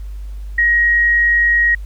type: tone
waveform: sine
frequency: 1889 Hz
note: A#6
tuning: 22 cents sharp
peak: -10 dBFS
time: 0.58-1.75 s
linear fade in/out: 5 ms
effects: added 50 Hz sine -25 dBFS peak until 1.85 s + pink hiss -52 dBFS RMS until 1.85 s